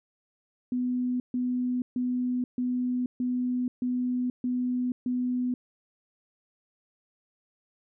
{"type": "tone bursts", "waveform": "sine", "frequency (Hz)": 249.1, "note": "B3", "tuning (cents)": 15, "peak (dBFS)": -25, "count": 8, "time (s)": [0.72, 5.54], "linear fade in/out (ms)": 2, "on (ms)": 480, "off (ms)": 140, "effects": []}